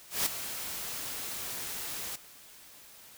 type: noise with ADSR envelope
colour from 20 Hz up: white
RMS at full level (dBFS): -27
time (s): 0.1-2.16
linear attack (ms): 160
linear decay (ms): 11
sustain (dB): -11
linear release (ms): 6
effects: white hiss -53 dBFS RMS until 3.17 s